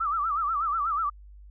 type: tone with vibrato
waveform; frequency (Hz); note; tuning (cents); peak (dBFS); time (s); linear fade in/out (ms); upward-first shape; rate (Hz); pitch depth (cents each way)
sine; 1244.5; D#6; 0; -24; 0-1.1; 10; sine; 8.2; 150
effects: added 50 Hz sine -45 dBFS peak until 1.5 s